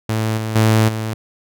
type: tone with level steps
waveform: sawtooth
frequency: 110 Hz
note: A2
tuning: in tune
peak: -13 / -17 / -7 / -17 dBFS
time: 0.09-1.14 s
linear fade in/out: 5 ms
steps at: 0.37 / 0.55 / 0.88 s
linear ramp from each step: 10 ms
effects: none